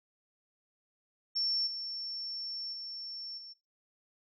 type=tone with level steps; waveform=sine; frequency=5430 Hz; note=F8; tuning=50 cents flat; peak=-28 / -36 / -39 / -45 dBFS; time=1.35-3.54 s; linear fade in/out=20 ms; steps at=1.66 / 2.72 / 3.37 s; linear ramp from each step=20 ms; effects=noise-tail reverb RT60 0.2 s tail -17 dB re dry